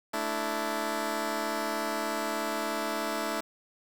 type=chord; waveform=10% pulse; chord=A suspended fourth; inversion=none; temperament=just; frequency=220 / 293.3 / 330 Hz; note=A3 / D4 / E4; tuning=0 / -2 / +2 cents; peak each=-27 dBFS; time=0.13-3.41 s; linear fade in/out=10 ms; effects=8-bit